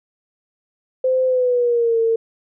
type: tone with pitch glide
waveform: sine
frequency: 516 to 454.4 Hz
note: C5 to A#4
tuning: -24 to -44 cents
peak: -14 dBFS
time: 1.04-2.16 s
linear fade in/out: 5 ms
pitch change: -220 cents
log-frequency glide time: 1.26-1.99 s
effects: none